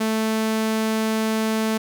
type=tone; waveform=sawtooth; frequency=220 Hz; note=A3; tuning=in tune; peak=-16 dBFS; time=0-1.78 s; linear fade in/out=10 ms; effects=none